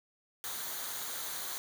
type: noise with comb filter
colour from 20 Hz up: white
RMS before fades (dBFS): -39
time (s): 0.44-1.58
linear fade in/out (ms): 0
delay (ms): 0.38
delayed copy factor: -0.55
effects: none